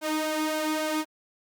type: tone with flanger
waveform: sawtooth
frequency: 310 Hz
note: D#4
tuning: 6 cents flat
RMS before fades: -28 dBFS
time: 0.01-1.05 s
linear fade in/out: 50 ms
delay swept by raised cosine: 1.3 to 2.4 ms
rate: 3.6 Hz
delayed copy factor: +0.6
effects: Opus 48 kbps